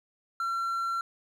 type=tone; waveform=triangle; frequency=1360 Hz; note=F6; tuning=46 cents flat; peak=-26 dBFS; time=0.4-1.01 s; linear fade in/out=2 ms; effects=11-bit